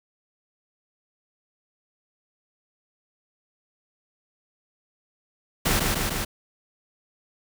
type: noise with echo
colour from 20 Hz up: pink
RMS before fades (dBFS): -22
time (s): 5.65-5.8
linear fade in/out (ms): 10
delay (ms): 150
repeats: 3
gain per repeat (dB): -2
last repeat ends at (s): 6.25
effects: none